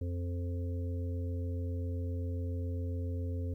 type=harmonic tone; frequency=87.31 Hz; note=F2; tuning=in tune; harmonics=1 / 3 / 5 / 6; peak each=-33 / -43 / -47 / -49 dBFS; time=0.01-3.54 s; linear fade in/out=5 ms; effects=12-bit